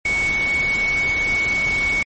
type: tone in noise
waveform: sine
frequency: 2225 Hz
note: C#7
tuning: 6 cents sharp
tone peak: -17 dBFS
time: 0.05-2.03 s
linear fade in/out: 5 ms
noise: pink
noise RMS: -29 dBFS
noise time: 0.05-2.03 s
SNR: +9 dB
effects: MP3 32 kbps